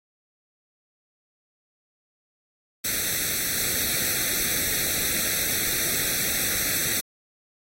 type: noise with comb filter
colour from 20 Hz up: white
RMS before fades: -25 dBFS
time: 2.84-7.01 s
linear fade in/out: 10 ms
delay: 0.5 ms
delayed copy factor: +0.95
effects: AAC 48 kbps